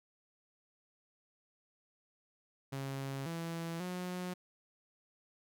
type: tone with pitch steps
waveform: sawtooth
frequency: 136.3 / 166.5 / 180.7 Hz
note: C#3 / E3 / F#3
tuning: -29 / +18 / -41 cents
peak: -34 dBFS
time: 2.72-4.34 s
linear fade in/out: 10 ms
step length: 540 ms
effects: none